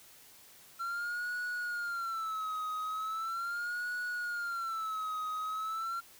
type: tone with vibrato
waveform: triangle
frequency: 1357 Hz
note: E6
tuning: 50 cents sharp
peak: -32 dBFS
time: 0.79-6.01 s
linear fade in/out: 20 ms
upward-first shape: sine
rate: 0.39 Hz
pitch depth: 130 cents each way
effects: white hiss -57 dBFS RMS until 6.19 s